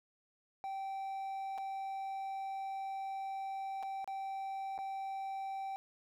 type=tone with dropouts; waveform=triangle; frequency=777 Hz; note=G5; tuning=16 cents flat; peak=-36 dBFS; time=0.64-5.76 s; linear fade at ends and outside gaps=0 ms; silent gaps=1.578-1.583 / 3.827-3.832 / 4.044-4.076 / 4.779-4.788 s; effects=13-bit